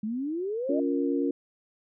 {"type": "exponential sweep", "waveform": "sine", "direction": "up", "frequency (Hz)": [206.1, 639], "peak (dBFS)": -28, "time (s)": [0.03, 0.8], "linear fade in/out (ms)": 5}
{"type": "chord", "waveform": "sine", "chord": "Bb minor", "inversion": "first", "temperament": "just", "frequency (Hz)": [279.7, 349.6, 466.2], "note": ["Db4", "F4", "Bb4"], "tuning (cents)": [16, 2, 0], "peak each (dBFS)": [-26, -30, -31], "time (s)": [0.69, 1.31], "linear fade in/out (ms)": 5}
{"effects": []}